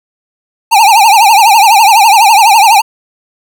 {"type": "tone with vibrato", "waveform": "square", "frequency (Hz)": 850, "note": "G#5", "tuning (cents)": 40, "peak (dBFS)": -3, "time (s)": [0.71, 2.82], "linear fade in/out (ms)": 20, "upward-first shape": "triangle", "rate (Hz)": 12, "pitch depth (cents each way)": 190, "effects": []}